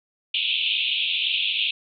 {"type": "band-pass noise", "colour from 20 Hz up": "pink", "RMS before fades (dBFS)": -24, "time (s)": [0.34, 1.71], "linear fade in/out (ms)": 5, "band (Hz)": [2500, 3700], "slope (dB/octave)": 96, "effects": []}